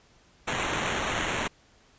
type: noise with sample-and-hold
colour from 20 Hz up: violet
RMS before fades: -29 dBFS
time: 0.47-1.48 s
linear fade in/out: 10 ms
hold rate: 4900 Hz
effects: pink hiss -60 dBFS RMS until 1.98 s + resampled to 16000 Hz